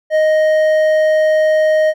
sine tone with hard clipping, 622.3 Hz, D#5, in tune, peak -11 dBFS, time 0.1-1.94 s, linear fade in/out 50 ms, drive 6 dB, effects none

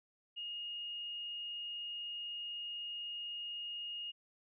sine tone, 2856 Hz, F7, 38 cents sharp, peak -40 dBFS, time 0.36-4.12 s, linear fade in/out 20 ms, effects none

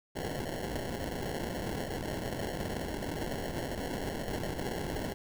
blue noise with sample-and-hold, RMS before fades -36 dBFS, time 0.15-5.14 s, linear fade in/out 10 ms, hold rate 1225 Hz, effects none

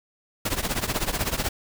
pink noise with tremolo, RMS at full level -23 dBFS, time 0.45-1.49 s, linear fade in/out 5 ms, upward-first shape triangle, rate 16 Hz, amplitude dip 90%, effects none

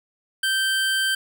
25% pulse tone, 1560 Hz, G6, 9 cents flat, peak -16 dBFS, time 0.43-1.15 s, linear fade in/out 5 ms, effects none

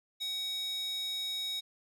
square tone with high-pass filter, 756 Hz, F#5, 37 cents sharp, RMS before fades -36 dBFS, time 0.2-1.61 s, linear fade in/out 20 ms, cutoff 3700 Hz, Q 6.2, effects none

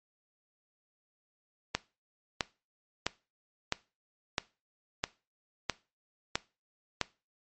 click train, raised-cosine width 0.2 ms, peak -10 dBFS, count 9, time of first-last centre 1.75-7.013 s, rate 1.52 Hz, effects noise-tail reverb RT60 0.3 s tail -20 dB re dry + MP3 32 kbps

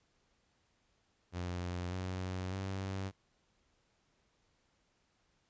sawtooth tone with pitch steps, 88.9 / 92.46 / 96.17 Hz, F2 / F#2 / G2, +31 / -1 / -33 cents, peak -33 dBFS, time 1.32-3.12 s, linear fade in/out 50 ms, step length 600 ms, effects pink hiss -75 dBFS RMS until 5.49 s + resampled to 16000 Hz

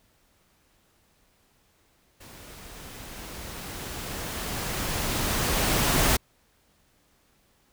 pink noise with level ramp, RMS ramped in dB -47 to -21 dBFS, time 2.2-6.17 s, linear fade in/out 10 ms, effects pink hiss -65 dBFS RMS until 7.72 s

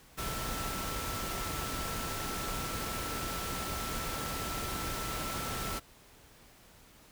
sine tone in noise, 1331 Hz, E6, 16 cents sharp, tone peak -41 dBFS, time 0.17-5.8 s, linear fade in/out 20 ms, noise pink, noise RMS -37 dBFS, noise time 0.17-5.8 s, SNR -7 dB, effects pink hiss -58 dBFS RMS until 7.11 s

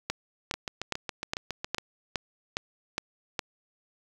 two click trains, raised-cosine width 0.2 ms, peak -11 / -15 dBFS, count 9 / 10, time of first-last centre 0.1-3.392 / 0.54-1.783 s, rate 2.43 / 7.24 Hz, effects 7-bit

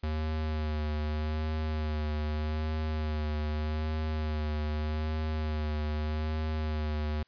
square tone with vibrato, 76.9 Hz, D#2, 20 cents flat, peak -30 dBFS, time 0.03-7.23 s, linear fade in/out 5 ms, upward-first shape sine, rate 0.82 Hz, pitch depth 27 cents each way, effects white hiss -69 dBFS RMS until 7.27 s + resampled to 11025 Hz

